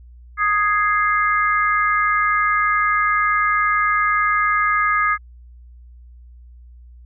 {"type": "chord", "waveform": "sine", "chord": "Ab major", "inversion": "second", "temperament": "equal", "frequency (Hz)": [1244.5, 1661.2, 2093], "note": ["Eb6", "Ab6", "C7"], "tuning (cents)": [0, 0, 0], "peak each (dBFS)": [-17, -21, -22], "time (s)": [0.37, 5.18], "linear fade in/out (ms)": 50, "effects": ["added 60 Hz sine -40 dBFS peak until 7.05 s"]}